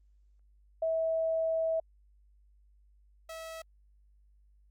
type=tone pair in turn; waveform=sine / sawtooth; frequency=649 / 649 Hz; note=E5 / E5; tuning=-27 / -27 cents; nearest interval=unison; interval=0 cents; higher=neither; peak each=-27 / -37 dBFS; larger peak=first; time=0.82-1.8 / 3.29-3.62 s; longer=first; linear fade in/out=5 ms; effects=added 50 Hz sine -60 dBFS peak until 4.7 s + Opus 32 kbps